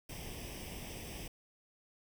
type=noise with comb filter; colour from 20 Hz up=pink; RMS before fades=-45 dBFS; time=0.09-1.28 s; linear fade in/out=5 ms; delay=0.36 ms; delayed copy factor=+0.75; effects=none